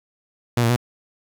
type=tone with pitch steps; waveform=sawtooth; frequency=120 / 116.2 / 122 Hz; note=B2 / A#2 / B2; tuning=-49 / -5 / -21 cents; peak=-12 dBFS; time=0.57-0.762 s; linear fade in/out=5 ms; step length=64 ms; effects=7-bit